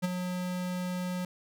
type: tone with ADSR envelope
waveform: square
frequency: 180.9 Hz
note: F#3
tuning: 39 cents flat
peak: -25 dBFS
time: 0.02-1.25 s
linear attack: 24 ms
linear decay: 22 ms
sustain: -7 dB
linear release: 3 ms
effects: none